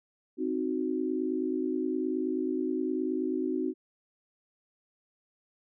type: chord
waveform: sine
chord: C diminished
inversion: none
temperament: equal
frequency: 261.6 / 311.1 / 370 Hz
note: C4 / Eb4 / Gb4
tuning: 0 / 0 / 0 cents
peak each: -32 dBFS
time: 0.37-3.74 s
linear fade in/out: 50 ms
effects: none